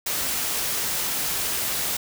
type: noise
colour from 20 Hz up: white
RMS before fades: -26 dBFS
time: 0.06-1.97 s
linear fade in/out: 5 ms
effects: none